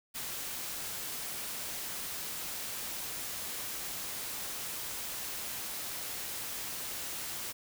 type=noise; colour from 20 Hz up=white; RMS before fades=-39 dBFS; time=0.14-7.53 s; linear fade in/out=20 ms; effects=none